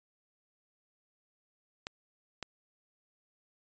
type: clicks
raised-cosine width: 0.2 ms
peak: -20 dBFS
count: 2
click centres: 1.869 / 2.427 s
effects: resampled to 16000 Hz